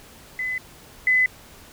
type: tone pair in turn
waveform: sine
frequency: 2015 / 2015 Hz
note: B6 / B6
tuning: +34 / +34 cents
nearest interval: unison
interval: 0 cents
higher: neither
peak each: -24 / -15 dBFS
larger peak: second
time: 0.39-0.58 / 1.07-1.26 s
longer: neither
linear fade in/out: 2 ms
effects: pink hiss -47 dBFS RMS until 1.72 s